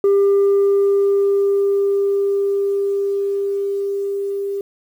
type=tone with level ramp; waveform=sine; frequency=398.3 Hz; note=G4; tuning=28 cents sharp; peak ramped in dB=-8 to -20 dBFS; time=0.04-4.61 s; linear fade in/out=2 ms; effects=tanh soft clip ceiling -10 dBFS + 8-bit